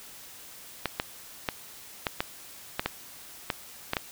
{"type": "clicks", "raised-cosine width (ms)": 0.3, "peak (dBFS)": -10, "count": 10, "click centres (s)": [0.857, 0.999, 1.488, 2.068, 2.205, 2.795, 2.86, 3.502, 3.934, 3.968], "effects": ["white hiss -47 dBFS RMS until 4.11 s"]}